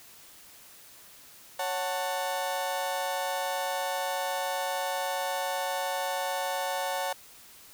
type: chord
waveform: 35% pulse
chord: F# minor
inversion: second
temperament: just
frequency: 555 / 740 / 888 Hz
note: C#5 / F#5 / A5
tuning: +2 / 0 / +16 cents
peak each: -32 dBFS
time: 1.59-7.13 s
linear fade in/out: 5 ms
effects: white hiss -52 dBFS RMS until 7.73 s